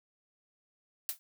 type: noise with exponential decay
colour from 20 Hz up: blue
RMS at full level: -30 dBFS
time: 1.09-1.19 s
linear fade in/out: 0 ms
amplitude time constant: 21 ms
effects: none